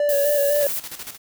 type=tone with vibrato; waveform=triangle; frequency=575 Hz; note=D5; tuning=37 cents flat; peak=-15 dBFS; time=0-0.67 s; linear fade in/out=2 ms; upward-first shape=square; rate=4 Hz; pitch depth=29 cents each way
type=noise; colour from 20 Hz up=violet; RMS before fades=-26 dBFS; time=0.09-0.79 s; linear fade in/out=0 ms
type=noise with tremolo; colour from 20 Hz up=white; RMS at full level=-33 dBFS; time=0.53-1.18 s; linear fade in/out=50 ms; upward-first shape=square; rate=13 Hz; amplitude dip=65%
effects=none